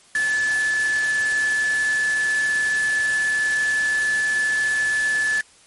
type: tone in noise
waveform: sine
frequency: 1732 Hz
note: A6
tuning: 28 cents flat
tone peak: -18 dBFS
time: 0.15-5.41 s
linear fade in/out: 2 ms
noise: white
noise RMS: -31 dBFS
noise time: 0.15-5.41 s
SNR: +10 dB
effects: white hiss -52 dBFS RMS until 5.66 s + MP3 48 kbps